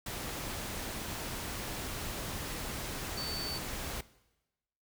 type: tone in noise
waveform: sine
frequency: 4532 Hz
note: C#8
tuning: 37 cents sharp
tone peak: -37 dBFS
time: 3.17-3.58 s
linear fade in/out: 5 ms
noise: pink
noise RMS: -39 dBFS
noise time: 0.06-4.01 s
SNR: -1 dB
effects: noise-tail reverb RT60 1.0 s tail -19 dB re dry